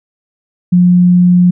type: tone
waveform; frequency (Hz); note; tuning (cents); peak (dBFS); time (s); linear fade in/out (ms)
sine; 178.3; F3; +36; -4; 0.72-1.51; 10
effects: none